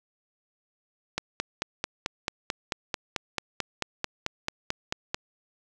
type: click train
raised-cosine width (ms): 0.2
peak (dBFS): -10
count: 19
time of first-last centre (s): 1.18-5.145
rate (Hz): 4.54
effects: none